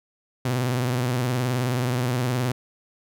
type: tone with vibrato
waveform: sawtooth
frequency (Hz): 124.6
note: B2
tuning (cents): +16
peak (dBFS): -18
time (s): 0.45-2.52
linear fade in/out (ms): 5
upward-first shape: sine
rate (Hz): 19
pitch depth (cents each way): 85
effects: none